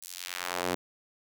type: tone with high-pass filter sweep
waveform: sawtooth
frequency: 89.3 Hz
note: F2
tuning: 39 cents sharp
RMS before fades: -35 dBFS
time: 0.02-0.75 s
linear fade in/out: 0 ms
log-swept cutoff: 8300 to 290 Hz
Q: 0.86
effects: none